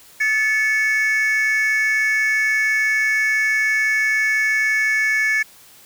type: tone pair together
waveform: triangle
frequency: 1735.9 / 2217 Hz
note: A6 / C#7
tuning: -24 / 0 cents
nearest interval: major third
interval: 424 cents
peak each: -15 / -16 dBFS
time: 0.2-5.43 s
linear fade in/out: 10 ms
effects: tanh soft clip ceiling -11 dBFS + white hiss -47 dBFS RMS until 5.85 s